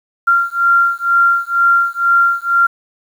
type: beating tone pair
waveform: sine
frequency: 1382 / 1384.1 Hz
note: F6 / F6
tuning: -19 / -16 cents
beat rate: 2.1 Hz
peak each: -13 dBFS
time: 0.27-2.67 s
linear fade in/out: 10 ms
effects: 7-bit